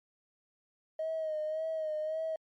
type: tone with vibrato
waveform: triangle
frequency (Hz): 628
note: D#5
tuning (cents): +16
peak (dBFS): -28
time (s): 0.99-2.36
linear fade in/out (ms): 5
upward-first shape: sine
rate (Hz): 1.8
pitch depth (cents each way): 44
effects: tanh soft clip ceiling -29 dBFS + MP3 64 kbps